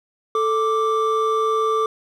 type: tone pair together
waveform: triangle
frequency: 440.7 / 1174.7 Hz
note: A4 / D6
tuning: +3 / 0 cents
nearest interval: octave + perfect fourth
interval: 1697 cents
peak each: -18 dBFS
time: 0.35-1.86 s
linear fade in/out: 2 ms
effects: none

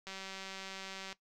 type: click train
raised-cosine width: 0.2 ms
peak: -27 dBFS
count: 204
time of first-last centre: 0.07-1.127 s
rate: 192 Hz
effects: noise-tail reverb RT60 0.1 s tail -17 dB re dry

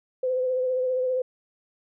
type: tone with vibrato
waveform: sine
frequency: 510 Hz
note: C5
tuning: 44 cents flat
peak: -22 dBFS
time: 0.23-1.22 s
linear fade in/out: 5 ms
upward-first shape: triangle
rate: 15 Hz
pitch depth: 35 cents each way
effects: none

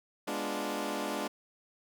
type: chord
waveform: 15% pulse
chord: G# diminished seventh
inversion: none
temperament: equal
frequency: 207.7 / 246.9 / 293.7 / 349.2 Hz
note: G#3 / B3 / D4 / F4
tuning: 0 / 0 / 0 / 0 cents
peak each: -32 / -34 / -30 / -34 dBFS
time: 0.27-1.28 s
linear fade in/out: 10 ms
effects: none

